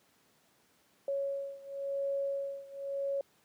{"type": "beating tone pair", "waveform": "sine", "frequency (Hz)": [554.4, 555.34], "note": ["C#5", "C#5"], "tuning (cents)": [0, 3], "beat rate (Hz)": 0.94, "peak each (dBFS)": [-35, -37], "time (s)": [1.08, 3.21], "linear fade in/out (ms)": 2, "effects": ["pink hiss -68 dBFS RMS until 3.44 s", "high-pass 150 Hz 12 dB/octave"]}